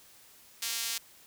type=tone with high-pass filter; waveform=sawtooth; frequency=230.3 Hz; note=A#3; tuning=21 cents flat; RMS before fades=-34 dBFS; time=0.62-0.98 s; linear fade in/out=5 ms; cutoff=4000 Hz; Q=0.74; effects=white hiss -57 dBFS RMS until 1.26 s